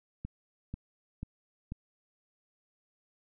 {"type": "click train", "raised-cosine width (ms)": 5, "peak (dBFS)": -25, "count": 4, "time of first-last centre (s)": [0.25, 1.721], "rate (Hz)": 2.04, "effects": []}